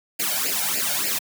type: noise with flanger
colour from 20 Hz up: white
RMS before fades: -24 dBFS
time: 0.19-1.19 s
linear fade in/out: 10 ms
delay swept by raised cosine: 0.41 to 1.35 ms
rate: 3.4 Hz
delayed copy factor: +0.85
effects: high-pass 200 Hz 12 dB/octave